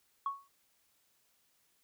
sine tone with exponential decay, 1108.7 Hz, C#6, in tune, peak -28 dBFS, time 0.26-0.48 s, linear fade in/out 2 ms, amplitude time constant 46 ms, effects tanh soft clip ceiling -25 dBFS + white hiss -73 dBFS RMS until 1.83 s

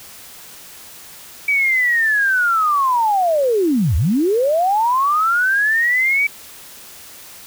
sine linear two-way sweep, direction down then up, 2301 to 66.8 to 2301 Hz, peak -13 dBFS, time 1.48-6.27 s, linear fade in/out 5 ms, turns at 3.96 s, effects white hiss -39 dBFS RMS until 7.46 s

